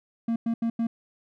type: tone bursts at uneven times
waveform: triangle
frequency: 230 Hz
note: A#3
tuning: 23 cents flat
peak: -21 dBFS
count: 4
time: 0.28-0.36 / 0.46-0.54 / 0.62-0.7 / 0.79-0.87 s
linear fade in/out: 5 ms
effects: none